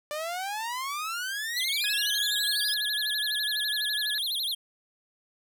sawtooth exponential sweep, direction up, 587.3 to 5140 Hz, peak -27 dBFS, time 0.11-2.74 s, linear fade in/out 0 ms
square tone with vibrato, 3681 Hz, A#7, 23 cents flat, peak -28 dBFS, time 1.56-4.55 s, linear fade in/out 10 ms, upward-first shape sine, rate 12 Hz, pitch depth 250 cents each way
sine tone with pitch glide, 1669 to 1697.2 Hz, G#6 to G#6, +8 to +37 cents, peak -32 dBFS, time 1.84-4.18 s, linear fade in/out 0 ms, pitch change +29 cents, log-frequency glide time 2.43-3.06 s
effects none

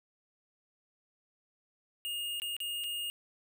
square tone with dropouts, 2843 Hz, F7, 30 cents sharp, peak -35 dBFS, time 2.05-3.1 s, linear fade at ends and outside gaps 0 ms, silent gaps 2.399-2.419 / 2.566-2.603 / 2.838-2.841 s, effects none

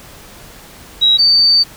sine tone pair in turn, 3855 / 4584 Hz, B7 / D8, -43 / -43 cents, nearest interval minor third, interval 300 cents, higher second, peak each -7 dBFS, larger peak neither, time 1.01-1.18 / 1.18-1.64 s, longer second, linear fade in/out 20 ms, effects pink hiss -38 dBFS RMS until 1.76 s

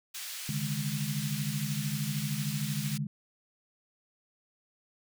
pink high-pass noise, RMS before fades -40 dBFS, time 0.14-2.98 s, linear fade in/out 10 ms, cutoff 2500 Hz, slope 12 dB/octave
sine chord, C# suspended second, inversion none, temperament equal with one note detuned, 138.59 / 151.66 / 207.7 Hz, C#3 / D#3 / G#3, 0 / -44 / 0 cents, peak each -35 / -34 / -36 dBFS, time 0.49-3.07 s, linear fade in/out 2 ms
effects none

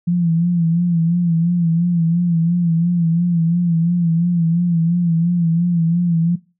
sine tone with vibrato, 170 Hz, F3, 46 cents flat, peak -13 dBFS, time 0.07-6.36 s, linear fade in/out 10 ms, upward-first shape sine, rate 2.9 Hz, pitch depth 66 cents each way, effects noise-tail reverb RT60 0.3 s tail -21 dB re dry

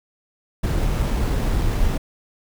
brown noise with sample-and-hold, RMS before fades -20 dBFS, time 0.63-1.98 s, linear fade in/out 10 ms, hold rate 8820 Hz, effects none

